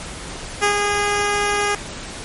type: tone with ADSR envelope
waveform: 10% pulse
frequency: 410 Hz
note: G#4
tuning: 22 cents flat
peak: -5 dBFS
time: 0.61-1.75 s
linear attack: 26 ms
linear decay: 92 ms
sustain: -4 dB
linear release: 3 ms
effects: pink hiss -32 dBFS RMS until 2.24 s + MP3 48 kbps